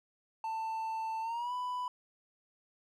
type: tone with pitch glide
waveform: triangle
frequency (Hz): 890 to 993.2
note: A5 to B5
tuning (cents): +20 to +9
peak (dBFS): -32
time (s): 0.44-1.88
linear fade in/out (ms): 2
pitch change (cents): +189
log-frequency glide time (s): 1.21-1.53
effects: none